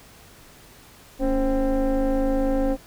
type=tone with frequency modulation; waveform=sine; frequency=277.2 Hz; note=C#4; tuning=in tune; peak=-16 dBFS; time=1.19-2.77 s; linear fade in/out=50 ms; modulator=251 Hz; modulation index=1.3; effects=tanh soft clip ceiling -18 dBFS + pink hiss -49 dBFS RMS until 2.86 s